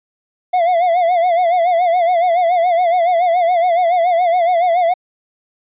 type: tone with vibrato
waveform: triangle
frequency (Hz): 698.5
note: F5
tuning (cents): 0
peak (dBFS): -9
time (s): 0.53-4.94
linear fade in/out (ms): 10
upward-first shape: sine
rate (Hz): 7.1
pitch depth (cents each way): 93
effects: resampled to 8000 Hz